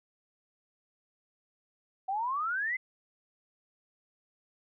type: exponential sweep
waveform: sine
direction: up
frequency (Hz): 745 to 2094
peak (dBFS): -29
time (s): 2.08-2.77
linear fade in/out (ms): 10
effects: none